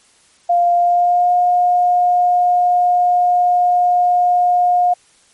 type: tone with pitch glide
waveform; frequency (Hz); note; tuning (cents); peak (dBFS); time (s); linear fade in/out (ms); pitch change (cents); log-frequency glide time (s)
sine; 698.5 to 714; F5 to F5; 0 to +38; -10; 0.49-4.94; 10; +38; 0.74-1.33
effects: white hiss -52 dBFS RMS until 5.33 s + MP3 48 kbps